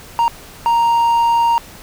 triangle tone bursts at uneven times, 932.3 Hz, A#5, in tune, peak -9 dBFS, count 2, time 0.19-0.28 / 0.66-1.58 s, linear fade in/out 0 ms, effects pink hiss -38 dBFS RMS until 1.82 s

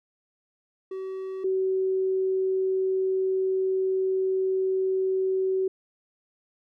triangle / sine tone pair in turn, 380.1 / 378.7 Hz, F#4 / F#4, +47 / +40 cents, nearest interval unison, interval 7 cents, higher first, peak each -29 / -22 dBFS, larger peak second, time 0.91-1.44 / 1.44-5.68 s, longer second, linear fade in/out 5 ms, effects none

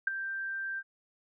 sine tone with ADSR envelope, 1574 Hz, G6, 7 cents sharp, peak -21 dBFS, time 0.07-0.83 s, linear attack 5 ms, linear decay 11 ms, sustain -12 dB, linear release 48 ms, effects none

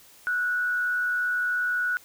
sine tone with frequency modulation, 1469 Hz, F#6, 13 cents flat, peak -23 dBFS, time 0.27-1.97 s, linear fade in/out 0 ms, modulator 103 Hz, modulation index 0.33, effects white hiss -53 dBFS RMS until 2.04 s

